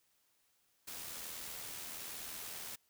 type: noise with amplitude modulation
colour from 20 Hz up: white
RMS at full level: -44 dBFS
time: 0.87-2.76 s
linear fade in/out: 10 ms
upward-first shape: sine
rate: 81.1 Hz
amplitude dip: 35%
effects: white hiss -75 dBFS RMS until 2.89 s